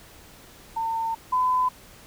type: tone pair in turn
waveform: sine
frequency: 905 / 1010.4 Hz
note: A5 / B5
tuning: +48 / +39 cents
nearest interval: major second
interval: 191 cents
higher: second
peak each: -24 / -19 dBFS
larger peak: second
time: 0.76-1.15 / 1.32-1.69 s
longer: first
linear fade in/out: 10 ms
effects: pink hiss -49 dBFS RMS until 2.06 s